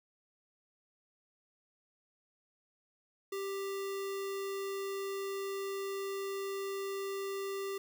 sine tone with sample-and-hold, 392 Hz, G4, in tune, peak -35 dBFS, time 3.32-7.78 s, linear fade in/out 5 ms, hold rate 1575 Hz, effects none

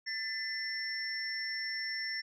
sine tone cluster, 1772 / 2025 / 5420 Hz, A6 / B6 / E8, +12 / +43 / +47 cents, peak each -39 / -39 / -37 dBFS, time 0.06-2.22 s, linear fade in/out 20 ms, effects tanh soft clip ceiling -25 dBFS

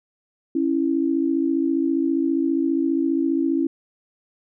sine tone pair together, 275.1 / 330 Hz, C#4 / E4, -13 / +2 cents, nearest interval minor third, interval 315 cents, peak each -21 dBFS, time 0.55-3.67 s, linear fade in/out 5 ms, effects none

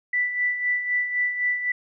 sine tone with tremolo, 1975.5 Hz, B6, in tune, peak -19 dBFS, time 0.13-1.72 s, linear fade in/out 5 ms, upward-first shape sine, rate 3.9 Hz, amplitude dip 60%, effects none

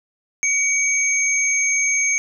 sine tone pair together, 2266 / 6409 Hz, C#7 / G8, +37 / +37 cents, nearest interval octave + tritone, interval 1800 cents, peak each -19 dBFS, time 0.43-2.18 s, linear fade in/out 0 ms, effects none

